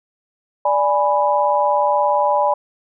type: chord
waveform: sine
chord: G# diminished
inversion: second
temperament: equal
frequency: 587.3 / 830.6 / 987.8 Hz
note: D5 / G#5 / B5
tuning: 0 / 0 / 0 cents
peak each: -18 dBFS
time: 0.65-2.54 s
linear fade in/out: 5 ms
effects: none